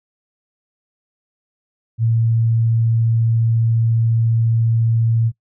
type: tone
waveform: sine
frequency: 114.3 Hz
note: A#2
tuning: 34 cents flat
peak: -13 dBFS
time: 1.98-5.32 s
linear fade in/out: 50 ms
effects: noise-tail reverb RT60 0.1 s tail -21 dB re dry